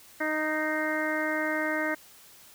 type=harmonic tone with a mistuned harmonic; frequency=310 Hz; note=D#4; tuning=6 cents flat; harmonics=1 / 2 / 3 / 4 / 5 / 6 / 7; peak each=-32 / -32 / -38 / -38 / -33 / -33 / -37 dBFS; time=0.2-1.95 s; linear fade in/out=10 ms; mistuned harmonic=7; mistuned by=-47 cents; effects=white hiss -53 dBFS RMS until 2.54 s